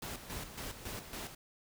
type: noise with tremolo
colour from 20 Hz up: pink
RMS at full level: -42 dBFS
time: 0.02-1.35 s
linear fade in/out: 5 ms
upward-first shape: square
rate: 3.6 Hz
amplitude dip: 60%
effects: none